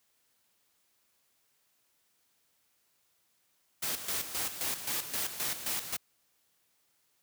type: noise with tremolo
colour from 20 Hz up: white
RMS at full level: -33 dBFS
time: 3.82-5.97 s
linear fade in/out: 10 ms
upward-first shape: square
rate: 3.8 Hz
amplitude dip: 65%
effects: white hiss -73 dBFS RMS until 7.22 s + high-pass 60 Hz 12 dB/octave